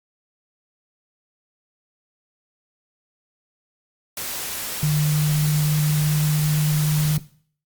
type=noise; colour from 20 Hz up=white; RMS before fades=-29 dBFS; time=4.17-7.17 s; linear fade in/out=2 ms
type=tone with pitch glide; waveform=sine; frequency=150.6 to 151.56 Hz; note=D3 to D#3; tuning=+44 to -45 cents; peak=-17 dBFS; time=4.83-7.18 s; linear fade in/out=0 ms; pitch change=+11 cents; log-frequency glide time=5.6-6.53 s
effects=noise-tail reverb RT60 0.5 s tail -17 dB re dry + Opus 48 kbps